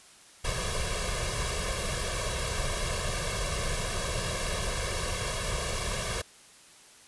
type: noise with comb filter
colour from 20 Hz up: pink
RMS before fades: -31 dBFS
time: 0.44-6.22 s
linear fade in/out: 10 ms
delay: 1.8 ms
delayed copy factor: +1
effects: white hiss -54 dBFS RMS until 7.07 s + resampled to 24000 Hz